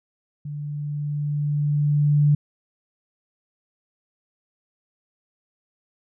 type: tone with level ramp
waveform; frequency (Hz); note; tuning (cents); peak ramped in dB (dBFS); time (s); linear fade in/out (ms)
sine; 146.83; D3; 0; -29 to -13; 0.45-2.35; 5
effects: none